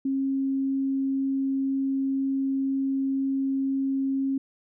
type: tone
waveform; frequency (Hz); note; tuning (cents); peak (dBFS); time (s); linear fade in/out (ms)
sine; 270.2; C#4; -44; -23; 0.05-4.38; 5
effects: none